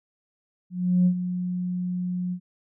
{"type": "tone with ADSR envelope", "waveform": "sine", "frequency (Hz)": 180, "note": "F#3", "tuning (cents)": -47, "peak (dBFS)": -14, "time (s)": [0.7, 2.4], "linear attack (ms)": 360, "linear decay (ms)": 80, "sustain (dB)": -11, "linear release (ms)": 77, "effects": ["tanh soft clip ceiling -12 dBFS"]}